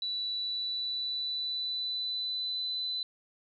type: tone with pitch glide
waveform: sine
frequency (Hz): 3951 to 4008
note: B7 to B7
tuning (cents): 0 to +25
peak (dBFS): -31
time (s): 0.02-3.03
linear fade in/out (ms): 2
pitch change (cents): +25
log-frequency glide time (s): 0.33-2.67
effects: none